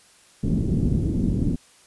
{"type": "low-pass noise", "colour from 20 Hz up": "white", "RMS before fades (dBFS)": -22, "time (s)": [0.43, 1.56], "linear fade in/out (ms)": 10, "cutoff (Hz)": 260, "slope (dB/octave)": 24, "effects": ["white hiss -54 dBFS RMS until 1.86 s", "resampled to 24000 Hz"]}